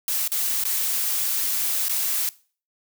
blue noise with dropouts, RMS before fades -24 dBFS, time 0.08-2.29 s, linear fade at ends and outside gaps 1 ms, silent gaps 0.277-0.318 / 0.638-0.652 / 1.884-1.895 s, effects noise-tail reverb RT60 0.4 s tail -20 dB re dry

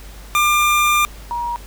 25% pulse / sine tone pair in turn, 1196 / 951.1 Hz, D6 / A#5, +31 / +35 cents, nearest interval major third, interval 396 cents, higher first, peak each -9 / -20 dBFS, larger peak first, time 0.35-1.05 / 1.31-1.56 s, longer first, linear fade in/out 0 ms, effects added 50 Hz sine -35 dBFS peak until 1.66 s + pink hiss -42 dBFS RMS until 1.66 s

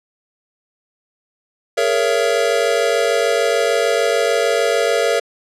square chord, A# half-diminished seventh, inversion third, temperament just, 419.5 / 466.2 / 559.4 / 671.3 Hz, G#4 / A#4 / C#5 / E5, +17 / 0 / +16 / +31 cents, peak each -23 / -19 / -21 / -21 dBFS, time 1.77-5.2 s, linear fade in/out 10 ms, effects low-pass 9000 Hz 12 dB/octave

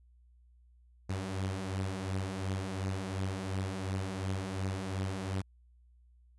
sawtooth beating tone pair, 93.5 / 96.3 Hz, F#2 / G2, +19 / -30 cents, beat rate 2.8 Hz, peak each -35 / -31 dBFS, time 1.09-5.42 s, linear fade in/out 10 ms, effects added 60 Hz sine -59 dBFS peak until 6.38 s + resampled to 24000 Hz

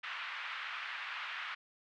pink band-pass noise, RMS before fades -42 dBFS, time 0.03-1.55 s, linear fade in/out 10 ms, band 1200 to 3000 Hz, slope 24 dB/octave, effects none

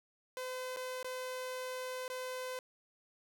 sawtooth tone with dropouts, 510 Hz, C5, 44 cents flat, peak -35 dBFS, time 0.37-2.59 s, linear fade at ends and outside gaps 1 ms, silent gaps 0.763-0.77 / 1.029-1.045 / 2.08-2.1 s, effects none

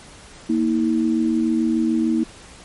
sine tone pair together, 233.4 / 320.2 Hz, A#3 / D#4, +2 / +50 cents, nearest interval perfect fourth, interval 548 cents, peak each -19 dBFS, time 0.49-2.24 s, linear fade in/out 10 ms, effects pink hiss -43 dBFS RMS until 2.64 s + MP3 48 kbps

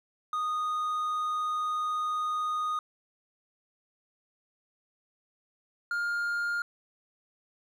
triangle tone pair in turn, 1237 / 1409.5 Hz, D#6 / F6, -10 / +16 cents, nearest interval major second, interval 226 cents, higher second, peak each -26 dBFS, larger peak neither, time 0.33-2.79 / 5.91-6.62 s, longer first, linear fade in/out 2 ms, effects none

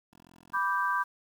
click train, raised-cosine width 5 ms, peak -32 dBFS, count 20, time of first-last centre 0.13-0.569 s, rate 43.3 Hz
sine chord, G major, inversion first, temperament equal with one note detuned, 987.8 / 1170.6 / 1568 Hz, B5 / D6 / G6, 0 / -6 / 0 cents, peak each -30 dBFS, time 0.53-1.04 s, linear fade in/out 20 ms
effects high-pass 400 Hz 12 dB/octave + 9-bit

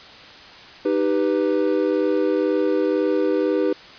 triangle chord, Eb augmented, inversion none, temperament equal with one note detuned, 309.9 / 392 / 493.9 Hz, Eb4 / G4 / B4, -7 / 0 / 0 cents, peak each -20 dBFS, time 0.85-3.73 s, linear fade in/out 5 ms, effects white hiss -42 dBFS RMS until 3.98 s + resampled to 11025 Hz

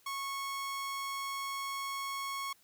sawtooth tone, 1100 Hz, C#6, 14 cents flat, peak -32 dBFS, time 0.06-2.53 s, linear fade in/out 5 ms, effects white hiss -66 dBFS RMS until 2.63 s

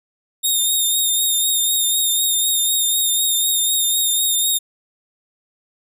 10% pulse tone with vibrato, 3686 Hz, A#7, 20 cents flat, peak -9 dBFS, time 0.43-4.59 s, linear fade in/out 20 ms, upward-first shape triangle, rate 4 Hz, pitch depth 43 cents each way, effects none

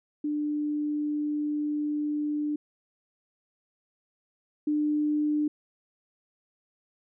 sine tone pair in turn, 297.4 / 299.3 Hz, D4 / D4, +22 / +33 cents, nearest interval unison, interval 11 cents, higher second, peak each -26 / -23 dBFS, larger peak second, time 0.24-2.56 / 4.67-5.48 s, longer first, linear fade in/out 5 ms, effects none

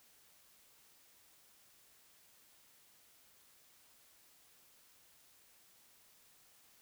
silence, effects white hiss -66 dBFS RMS until 6.81 s

